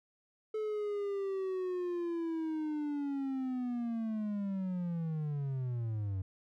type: linear sweep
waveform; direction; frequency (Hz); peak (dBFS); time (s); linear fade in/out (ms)
triangle; down; 434.6 to 92.5; -31; 0.54-6.22; 5
effects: none